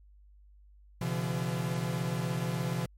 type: tone cluster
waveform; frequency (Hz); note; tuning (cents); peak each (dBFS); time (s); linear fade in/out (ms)
45% pulse; 126.1 / 143 / 169.9; B2 / D3 / F3; +36 / -46 / -47; -34 / -37 / -33; 1.01-2.86; 5
effects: added 50 Hz sine -54 dBFS peak until 2.97 s + MP3 64 kbps